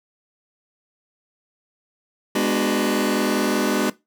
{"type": "chord", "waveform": "sawtooth", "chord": "G# half-diminished seventh", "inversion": "none", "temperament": "just", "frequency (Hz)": [207.7, 249.2, 299, 373.8], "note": ["G#3", "B3", "D4", "F#4"], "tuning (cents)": [0, 16, 31, 18], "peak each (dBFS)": -20, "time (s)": [2.35, 3.9], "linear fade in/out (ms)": 5, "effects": ["noise-tail reverb RT60 0.2 s tail -19 dB re dry"]}